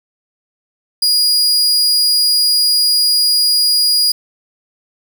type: tone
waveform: 40% pulse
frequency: 4880 Hz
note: D#8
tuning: 34 cents flat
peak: -9 dBFS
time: 1.02-4.12 s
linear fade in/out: 5 ms
effects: none